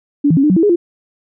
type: tone with pitch steps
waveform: sine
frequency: 287.7 / 163.3 / 273.6 / 301.3 / 185.9 / 328.3 / 413.8 / 345 Hz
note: D4 / E3 / C#4 / D4 / F#3 / E4 / G#4 / F4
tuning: -36 / -16 / -23 / +44 / +8 / -7 / -6 / -21 cents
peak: -8 dBFS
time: 0.24-0.76 s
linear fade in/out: 10 ms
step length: 65 ms
effects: none